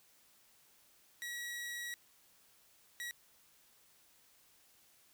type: tone bursts at uneven times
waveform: sawtooth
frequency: 1919 Hz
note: A#6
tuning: 50 cents sharp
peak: -37 dBFS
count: 2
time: 1.22-1.94 / 3-3.11 s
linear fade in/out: 0 ms
effects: white hiss -67 dBFS RMS until 5.13 s